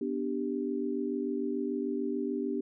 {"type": "chord", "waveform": "sine", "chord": "G major", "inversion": "first", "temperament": "equal", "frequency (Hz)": [246.9, 293.7, 392], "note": ["B3", "D4", "G4"], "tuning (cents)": [0, 0, 0], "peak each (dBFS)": -34, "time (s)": [0.01, 2.61], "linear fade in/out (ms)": 5, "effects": []}